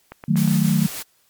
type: click train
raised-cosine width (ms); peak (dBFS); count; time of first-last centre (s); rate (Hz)
0.5; -20; 4; 0.12-0.476; 8.42
type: chord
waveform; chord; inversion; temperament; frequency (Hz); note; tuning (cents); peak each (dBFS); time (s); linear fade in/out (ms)
sine; D# diminished; none; equal; 155.56 / 185 / 220; D#3 / F#3 / A3; 0 / 0 / 0; -19 / -19 / -20; 0.28-0.87; 10
type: noise with tremolo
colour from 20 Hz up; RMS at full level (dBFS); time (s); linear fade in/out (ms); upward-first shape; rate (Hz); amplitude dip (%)
white; -30; 0.36-1.03; 10; triangle; 6.8; 30
effects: white hiss -61 dBFS RMS until 1.29 s + MP3 96 kbps